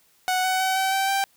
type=tone with pitch steps; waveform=sawtooth; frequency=740 / 748.6 / 757.3 / 766.1 / 775 / 784 Hz; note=F#5 / F#5 / F#5 / G5 / G5 / G5; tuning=0 / +20 / +40 / -40 / -20 / 0 cents; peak=-17 dBFS; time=0.28-1.24 s; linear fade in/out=0 ms; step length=160 ms; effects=white hiss -61 dBFS RMS until 1.36 s